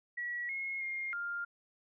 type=tone with pitch steps; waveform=sine; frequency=1929 / 2163 / 2127 / 1401 Hz; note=B6 / C#7 / C7 / F6; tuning=-41 / -43 / +28 / +5 cents; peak=-35 dBFS; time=0.17-1.45 s; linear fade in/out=10 ms; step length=320 ms; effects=none